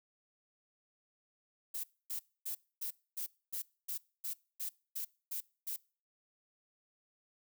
violet noise bursts, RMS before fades -39 dBFS, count 12, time 1.74-5.764 s, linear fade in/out 10 ms, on 97 ms, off 260 ms, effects noise-tail reverb RT60 0.4 s tail -24 dB re dry

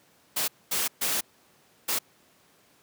white noise bursts at uneven times, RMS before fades -27 dBFS, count 4, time 0.36-0.48 / 0.71-0.88 / 1.01-1.21 / 1.88-1.99 s, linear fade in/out 10 ms, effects pink hiss -61 dBFS RMS until 2.82 s + high-pass 150 Hz 12 dB/octave

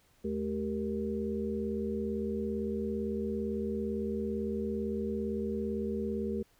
harmonic tone with a mistuned harmonic, 77.78 Hz, D#2, in tune, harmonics 1 / 3 / 5 / 6, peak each -42 / -34 / -36 / -38 dBFS, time 0.24-6.43 s, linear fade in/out 10 ms, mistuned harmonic 3, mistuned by -140 cents, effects pink hiss -67 dBFS RMS until 6.59 s

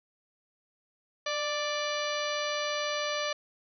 harmonic tone with a mistuned harmonic, 587.3 Hz, D5, in tune, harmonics 1 / 2 / 3 / 4 / 5 / 6 / 7 / 8 / 10, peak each -33 / -36 / -38 / -39 / -40 / -41 / -41 / -42 / -43 dBFS, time 1.26-3.33 s, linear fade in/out 5 ms, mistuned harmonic 1, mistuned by +20 cents, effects none

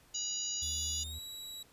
harmonic tone, 969 Hz, B5, 33 cents flat, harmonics 3 / 4 / 5 / 6 / 7, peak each -43 / -44 / -43 / -48 / -36 dBFS, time 0.14-1.04 s, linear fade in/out 10 ms
triangle tone, 77.78 Hz, D#2, in tune, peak -40 dBFS, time 0.62-1.19 s, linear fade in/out 5 ms
sawtooth tone with pitch glide, 3487 to 3891 Hz, A7 to B7, -16 to -27 cents, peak -40 dBFS, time 0.62-1.63 s, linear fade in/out 5 ms, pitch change +189 cents, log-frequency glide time 0.96-1.18 s
effects pink hiss -63 dBFS RMS until 1.72 s + resampled to 32000 Hz

